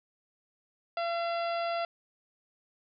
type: harmonic tone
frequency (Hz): 680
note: F5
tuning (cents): -46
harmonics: 1 / 2 / 3 / 4 / 5 / 6 / 7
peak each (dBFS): -30 / -37 / -44 / -43 / -47 / -51 / -47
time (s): 0.97-1.85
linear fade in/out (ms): 2
effects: none